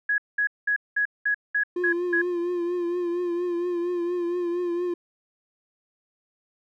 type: tone bursts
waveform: sine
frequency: 1671 Hz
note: G#6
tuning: 10 cents sharp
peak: -20 dBFS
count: 8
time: 0.09-2.218 s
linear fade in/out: 5 ms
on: 91 ms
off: 200 ms
type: tone with vibrato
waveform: triangle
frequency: 350 Hz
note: F4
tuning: 4 cents sharp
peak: -22 dBFS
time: 1.76-4.94 s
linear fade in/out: 5 ms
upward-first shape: triangle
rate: 4.3 Hz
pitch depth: 48 cents each way
effects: none